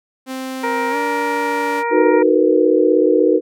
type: tone with pitch glide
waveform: sawtooth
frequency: 261.6 to 288.6 Hz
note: C4 to D4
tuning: 0 to -30 cents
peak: -20 dBFS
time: 0.26-1.84 s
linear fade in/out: 50 ms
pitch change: +170 cents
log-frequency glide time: 0.9-0.96 s
type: harmonic tone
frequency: 469.9 Hz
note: A#4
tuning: 14 cents sharp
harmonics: 1 / 2 / 3 / 4 / 5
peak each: -22 / -20 / -29 / -27 / -30 dBFS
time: 0.63-2.23 s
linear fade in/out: 10 ms
type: chord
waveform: sine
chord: B major seventh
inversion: first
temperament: equal with one note detuned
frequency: 311.1 / 370 / 457.4 / 493.9 Hz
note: D#4 / F#4 / A#4 / B4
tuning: 0 / 0 / -33 / 0 cents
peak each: -16 dBFS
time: 1.9-3.41 s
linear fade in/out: 50 ms
effects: none